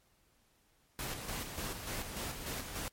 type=noise with tremolo; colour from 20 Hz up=pink; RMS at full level=-39 dBFS; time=0.99-2.88 s; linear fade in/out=0 ms; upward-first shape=square; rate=3.4 Hz; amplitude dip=45%; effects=pink hiss -71 dBFS RMS until 2.92 s + MP3 64 kbps